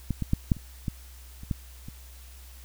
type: clicks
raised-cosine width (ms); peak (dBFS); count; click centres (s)
5; -14 / -16 / -10 / -8 / -28 / -16 / -30 / -15 / -26; 9; 0.107 / 0.223 / 0.334 / 0.518 / 0.567 / 0.882 / 1.434 / 1.512 / 1.885
effects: added 63 Hz sine -45 dBFS peak until 2.64 s + white hiss -53 dBFS RMS until 2.64 s